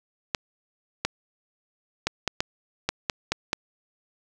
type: clicks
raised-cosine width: 0.2 ms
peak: -6 dBFS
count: 9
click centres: 0.348 / 1.05 / 2.07 / 2.277 / 2.405 / 2.89 / 3.098 / 3.32 / 3.531 s
effects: none

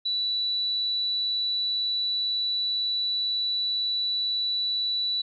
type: tone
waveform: sine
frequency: 3951 Hz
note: B7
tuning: in tune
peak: -24 dBFS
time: 0.05-5.22 s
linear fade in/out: 10 ms
effects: none

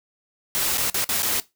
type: noise with dropouts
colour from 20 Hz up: white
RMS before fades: -23 dBFS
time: 0.55-1.4 s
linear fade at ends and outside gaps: 0 ms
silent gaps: 0.773-0.781 / 0.899-0.944 / 1.043-1.091 / 1.222-1.23 s
effects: noise-tail reverb RT60 0.2 s tail -18 dB re dry

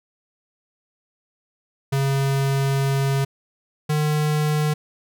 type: tone pair in turn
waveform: square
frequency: 137 / 151.39 Hz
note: C#3 / D#3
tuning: -20 / -47 cents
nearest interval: major second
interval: 173 cents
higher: second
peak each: -19 dBFS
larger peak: neither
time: 1.92-3.25 / 3.89-4.74 s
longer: first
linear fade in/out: 10 ms
effects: none

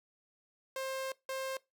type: tone bursts at uneven times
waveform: sawtooth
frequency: 530 Hz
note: C5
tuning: 22 cents sharp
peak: -32 dBFS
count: 2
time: 0.76-1.12 / 1.29-1.57 s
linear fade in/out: 2 ms
effects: noise-tail reverb RT60 0.2 s tail -21 dB re dry

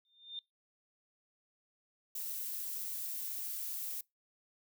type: tone with exponential growth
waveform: sine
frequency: 3615 Hz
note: A7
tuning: 46 cents sharp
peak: -37 dBFS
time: 0.05-0.39 s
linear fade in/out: 1 ms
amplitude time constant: 73 ms
type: noise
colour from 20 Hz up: violet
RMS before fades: -40 dBFS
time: 2.15-4.01 s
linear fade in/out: 5 ms
effects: noise-tail reverb RT60 0.2 s tail -25 dB re dry

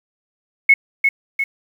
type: tone with echo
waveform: sine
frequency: 2191 Hz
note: C#7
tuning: 21 cents flat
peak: -6 dBFS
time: 0.69-0.74 s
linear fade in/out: 5 ms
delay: 350 ms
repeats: 2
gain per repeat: -5 dB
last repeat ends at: 1.44 s
effects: 7-bit

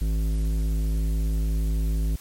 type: tone with tanh clipping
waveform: sine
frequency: 53.2 Hz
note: G#1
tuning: 42 cents sharp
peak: -23 dBFS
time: 0.01-2.16 s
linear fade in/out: 5 ms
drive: 13 dB
effects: white hiss -48 dBFS RMS until 2.2 s + MP3 64 kbps

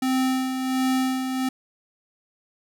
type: tone with tremolo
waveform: square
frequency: 260 Hz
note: C4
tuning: 11 cents flat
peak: -20 dBFS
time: 0.02-1.49 s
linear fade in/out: 5 ms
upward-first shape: sine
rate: 1.4 Hz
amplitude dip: 50%
effects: none

